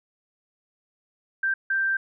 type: tone bursts at uneven times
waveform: sine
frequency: 1571 Hz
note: G6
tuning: 3 cents sharp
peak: -21 dBFS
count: 2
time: 1.43-1.54 / 1.7-1.97 s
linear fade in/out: 5 ms
effects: none